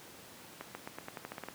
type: accelerating click train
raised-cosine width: 0.5 ms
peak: -25 dBFS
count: 11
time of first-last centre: 0.61-1.486 s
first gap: 140 ms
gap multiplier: 0.89
effects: pink hiss -52 dBFS RMS until 1.54 s + high-pass 150 Hz 12 dB/octave